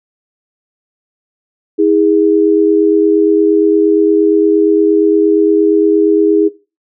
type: tone pair together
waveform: sine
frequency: 321.4 / 410 Hz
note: E4 / G#4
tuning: -44 / -22 cents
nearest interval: major third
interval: 422 cents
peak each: -10 dBFS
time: 1.78-6.49 s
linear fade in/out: 20 ms
effects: noise-tail reverb RT60 0.3 s tail -19 dB re dry